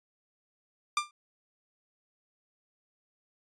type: tone with exponential decay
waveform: sawtooth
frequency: 1191 Hz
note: D6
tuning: 24 cents sharp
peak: -19 dBFS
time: 0.97-1.11 s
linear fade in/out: 2 ms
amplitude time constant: 29 ms
effects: resampled to 22050 Hz